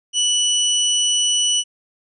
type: tone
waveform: 25% pulse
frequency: 2960 Hz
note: F#7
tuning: in tune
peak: -12 dBFS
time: 0.13-1.64 s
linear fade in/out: 50 ms
effects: resampled to 24000 Hz